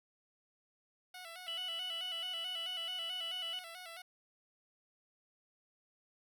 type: tone with vibrato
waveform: 10% pulse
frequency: 698.5 Hz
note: F5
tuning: in tune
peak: -39 dBFS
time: 1.14-4.02 s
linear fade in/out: 5 ms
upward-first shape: square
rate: 4.6 Hz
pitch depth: 79 cents each way
type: tone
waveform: sine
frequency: 2960 Hz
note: F#7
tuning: in tune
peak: -38 dBFS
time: 1.48-3.59 s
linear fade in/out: 0 ms
effects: none